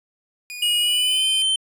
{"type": "tone", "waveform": "sawtooth", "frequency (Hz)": 2455, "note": "D#7", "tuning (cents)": -24, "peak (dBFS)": -28, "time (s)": [0.5, 1.42], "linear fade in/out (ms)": 0}
{"type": "tone with pitch glide", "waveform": "square", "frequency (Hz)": [2889, 3096], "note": ["F#7", "G7"], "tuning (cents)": [-42, -22], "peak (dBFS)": -18, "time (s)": [0.62, 1.56], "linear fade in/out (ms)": 5, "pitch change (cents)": 120, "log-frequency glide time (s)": [0.79, 1.27]}
{"effects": ["resampled to 32000 Hz"]}